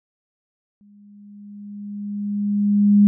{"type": "tone with exponential growth", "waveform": "sine", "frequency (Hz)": 204.6, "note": "G#3", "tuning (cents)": -26, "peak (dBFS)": -8, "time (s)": [0.81, 3.07], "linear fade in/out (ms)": 0, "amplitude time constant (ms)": 490, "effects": []}